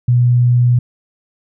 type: tone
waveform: sine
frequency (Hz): 122.3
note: B2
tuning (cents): -16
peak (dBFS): -8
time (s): 0.08-0.79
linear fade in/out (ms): 5
effects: none